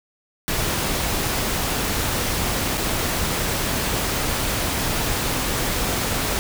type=noise with dropouts; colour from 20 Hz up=pink; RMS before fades=-23 dBFS; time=0.48-6.39 s; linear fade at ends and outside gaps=0 ms; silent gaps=2.773-2.777 s; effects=none